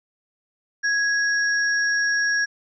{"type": "tone pair together", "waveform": "sine", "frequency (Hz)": [1661.2, 5602], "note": ["G#6", "F8"], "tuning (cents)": [0, 4], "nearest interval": "octave + major sixth", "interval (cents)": 2104, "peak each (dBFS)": [-19, -28], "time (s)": [0.83, 2.46], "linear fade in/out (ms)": 20, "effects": []}